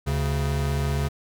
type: tone pair together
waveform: square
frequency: 73.2 / 138.82 Hz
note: D2 / C#3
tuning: -5 / +3 cents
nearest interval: major seventh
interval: 1108 cents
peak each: -26 dBFS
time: 0.06-1.09 s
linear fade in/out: 20 ms
effects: none

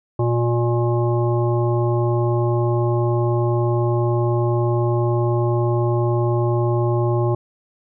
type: harmonic tone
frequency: 119 Hz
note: A#2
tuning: 36 cents sharp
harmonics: 1 / 3 / 5 / 7 / 9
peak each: -18 / -21 / -27 / -29 / -31 dBFS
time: 0.19-7.35 s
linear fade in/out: 5 ms
effects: none

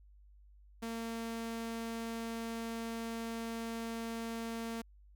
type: tone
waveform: sawtooth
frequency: 228.6 Hz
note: A#3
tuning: 34 cents flat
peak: -34 dBFS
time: 0.82-4.82 s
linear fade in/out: 10 ms
effects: added 50 Hz sine -57 dBFS peak until 5.15 s

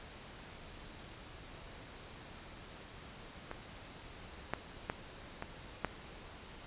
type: clicks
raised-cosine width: 0.5 ms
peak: -26 / -18 / -19 / -24 / -17 dBFS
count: 5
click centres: 3.514 / 4.536 / 4.899 / 5.424 / 5.847 s
effects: pink hiss -51 dBFS RMS until 6.66 s + resampled to 8000 Hz

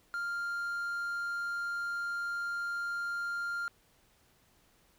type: tone with quantisation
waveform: triangle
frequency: 1396.9 Hz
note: F6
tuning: in tune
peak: -31 dBFS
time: 0.14-3.68 s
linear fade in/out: 0 ms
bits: 10
effects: pink hiss -67 dBFS RMS until 4.98 s

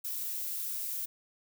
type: noise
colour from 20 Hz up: violet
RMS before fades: -36 dBFS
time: 0.04-1.06 s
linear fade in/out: 10 ms
effects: none

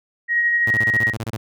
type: tone with tremolo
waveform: sine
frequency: 1889 Hz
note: A#6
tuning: 22 cents sharp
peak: -14 dBFS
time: 0.28-1.14 s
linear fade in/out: 50 ms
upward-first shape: sine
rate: 12 Hz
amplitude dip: 30%
type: tone bursts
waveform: sawtooth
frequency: 112.6 Hz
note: A2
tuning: 40 cents sharp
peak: -20 dBFS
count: 11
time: 0.67-1.37 s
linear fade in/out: 5 ms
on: 40 ms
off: 26 ms
effects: none

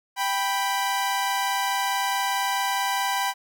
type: tone pair together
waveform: sawtooth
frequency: 785.3 / 987.8 Hz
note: G5 / B5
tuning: +3 / 0 cents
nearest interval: major third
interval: 397 cents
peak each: -22 dBFS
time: 0.16-3.34 s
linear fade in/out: 50 ms
effects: none

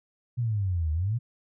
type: exponential two-way sweep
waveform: sine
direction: down then up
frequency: 124.7 to 75.5 to 124.7 Hz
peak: -24 dBFS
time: 0.37-1.19 s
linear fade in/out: 20 ms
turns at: 0.92 s
effects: none

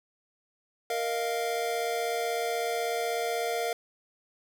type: chord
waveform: square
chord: Bb suspended fourth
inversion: none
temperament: equal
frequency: 466.2 / 622.3 / 698.5 Hz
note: Bb4 / Eb5 / F5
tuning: 0 / 0 / 0 cents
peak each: -32 / -38 / -32 dBFS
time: 0.9-3.73 s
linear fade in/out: 2 ms
effects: none

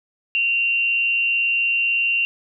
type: tone with amplitude modulation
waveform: sine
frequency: 2758 Hz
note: F7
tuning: 22 cents flat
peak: -15 dBFS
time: 0.35-2.25 s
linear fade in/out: 0 ms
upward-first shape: sine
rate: 223 Hz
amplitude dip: 40%
effects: none

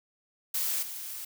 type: noise with level steps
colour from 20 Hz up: blue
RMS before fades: -30 / -39 dBFS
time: 0.54-1.25 s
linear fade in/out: 5 ms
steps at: 0.82 s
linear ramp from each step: 10 ms
effects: none

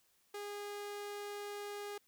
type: tone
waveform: sawtooth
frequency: 410 Hz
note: G#4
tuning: 22 cents flat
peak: -38 dBFS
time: 0.34-1.98 s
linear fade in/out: 5 ms
effects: white hiss -73 dBFS RMS until 2.07 s

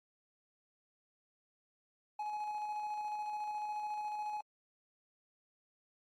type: tone with tremolo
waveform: triangle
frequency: 843 Hz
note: G#5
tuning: 26 cents sharp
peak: -34 dBFS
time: 2.19-4.41 s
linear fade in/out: 5 ms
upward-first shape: square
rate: 14 Hz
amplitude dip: 25%
effects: AAC 48 kbps

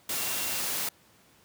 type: tone in noise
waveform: sine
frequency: 2749 Hz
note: F7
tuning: 28 cents flat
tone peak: -41 dBFS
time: 0.17-0.6 s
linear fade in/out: 5 ms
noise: white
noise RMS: -31 dBFS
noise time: 0.09-0.89 s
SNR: -13 dB
effects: pink hiss -60 dBFS RMS until 1.44 s + high-pass 100 Hz 12 dB/octave

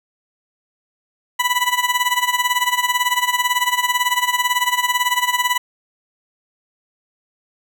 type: tone with tremolo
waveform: 20% pulse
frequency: 987.8 Hz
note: B5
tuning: in tune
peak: -8 dBFS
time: 1.39-5.58 s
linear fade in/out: 10 ms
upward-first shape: sine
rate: 18 Hz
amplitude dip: 80%
effects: none

